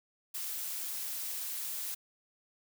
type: noise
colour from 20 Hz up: blue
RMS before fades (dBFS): -38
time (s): 0.34-1.95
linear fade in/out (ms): 10
effects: none